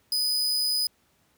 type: tone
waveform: 40% pulse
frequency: 4985 Hz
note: D#8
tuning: 2 cents sharp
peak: -22 dBFS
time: 0.12-0.87 s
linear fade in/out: 2 ms
effects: pink hiss -66 dBFS RMS until 1.37 s + high-pass 60 Hz 12 dB/octave